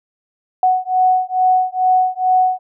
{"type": "beating tone pair", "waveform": "sine", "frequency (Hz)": [740, 742.3], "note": ["F#5", "F#5"], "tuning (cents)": [0, 5], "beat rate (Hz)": 2.3, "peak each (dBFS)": -15, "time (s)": [0.63, 2.59], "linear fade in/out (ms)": 2, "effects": []}